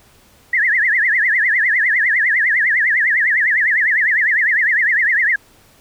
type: tone with vibrato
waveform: sine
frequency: 1869 Hz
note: A#6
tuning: 4 cents sharp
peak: -12 dBFS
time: 0.53-5.36 s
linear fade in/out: 5 ms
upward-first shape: triangle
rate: 9.9 Hz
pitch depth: 240 cents each way
effects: pink hiss -50 dBFS RMS until 5.8 s